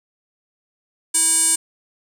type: tone with band-pass filter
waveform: square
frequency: 325.9 Hz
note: E4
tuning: 20 cents flat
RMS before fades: -17 dBFS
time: 1.14-1.56 s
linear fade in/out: 10 ms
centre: 8500 Hz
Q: 8.8
effects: none